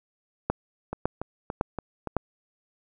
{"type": "two click trains", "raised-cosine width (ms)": 1, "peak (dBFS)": [-17, -9], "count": [5, 4], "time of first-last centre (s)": [[0.93, 2.073], [0.5, 2.167]], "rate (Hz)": [3.5, 1.8], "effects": []}